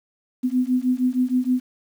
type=beating tone pair; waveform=sine; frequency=249.4 / 255.8 Hz; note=B3 / C4; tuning=+17 / -39 cents; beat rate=6.4 Hz; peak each=-21 dBFS; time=0.43-1.61 s; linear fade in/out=20 ms; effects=8-bit